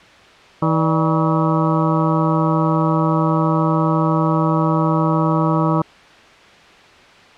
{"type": "harmonic tone with a mistuned harmonic", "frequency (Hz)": 160.7, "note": "E3", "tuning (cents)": -44, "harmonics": [1, 2, 3, 4, 5, 6, 7, 8], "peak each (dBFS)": [-17, -20, -27, -24, -29, -24, -24, -26], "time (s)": [0.62, 5.82], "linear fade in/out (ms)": 5, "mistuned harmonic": 4, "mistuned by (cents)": -140, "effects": ["white hiss -44 dBFS RMS until 7.37 s", "low-pass 3000 Hz 12 dB/octave"]}